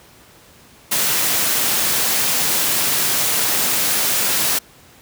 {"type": "high-pass noise", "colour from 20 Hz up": "white", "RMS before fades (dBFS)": -18, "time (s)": [0.91, 4.59], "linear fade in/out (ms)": 10, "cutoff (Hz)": 100, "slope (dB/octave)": 48, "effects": ["pink hiss -47 dBFS RMS until 5.01 s", "high-pass 60 Hz 12 dB/octave"]}